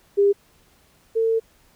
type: tone pair in turn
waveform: sine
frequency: 402 / 450.3 Hz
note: G4 / A4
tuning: +44 / +40 cents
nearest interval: major second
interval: 196 cents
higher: second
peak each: -13 / -17 dBFS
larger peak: first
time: 0.17-0.33 / 1.15-1.4 s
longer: second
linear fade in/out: 20 ms
effects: pink hiss -58 dBFS RMS until 1.75 s